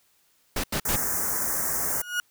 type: noise bursts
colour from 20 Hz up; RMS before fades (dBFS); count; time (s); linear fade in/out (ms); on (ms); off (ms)
pink; -27; 3; 0.56-0.962; 5; 78; 84
type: band-stop noise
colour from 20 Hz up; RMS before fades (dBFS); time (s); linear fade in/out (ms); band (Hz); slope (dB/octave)
white; -27; 0.85-2.02; 5; 1900 to 5800; 48
type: tone with exponential growth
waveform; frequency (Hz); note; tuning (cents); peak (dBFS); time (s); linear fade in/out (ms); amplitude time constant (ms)
35% pulse; 1446; F#6; -40; -20; 1.88-2.2; 1; 69
effects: white hiss -65 dBFS RMS until 2.3 s